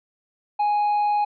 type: tone with hard clipping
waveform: sine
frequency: 830.6 Hz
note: G#5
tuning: in tune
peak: -19 dBFS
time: 0.59-1.25 s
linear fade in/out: 10 ms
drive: 2 dB
effects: resampled to 11025 Hz